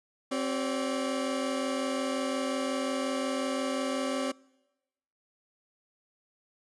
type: tone cluster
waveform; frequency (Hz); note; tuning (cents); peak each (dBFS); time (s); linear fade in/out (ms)
30% pulse; 264.2 / 380.1 / 574; C4 / F#4 / D5; +17 / +47 / -40; -28 / -37 / -31; 0.31-4.32; 10
effects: noise-tail reverb RT60 1.0 s tail -25 dB re dry + resampled to 24000 Hz